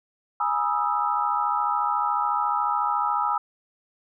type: chord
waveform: sine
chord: E major seventh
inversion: first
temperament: equal with one note detuned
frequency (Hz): 830.6 / 964.6 / 1244.5 / 1318.5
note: G#5 / B5 / D#6 / E6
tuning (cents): 0 / -41 / 0 / 0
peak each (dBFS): -27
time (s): 0.4-3.38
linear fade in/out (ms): 5
effects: none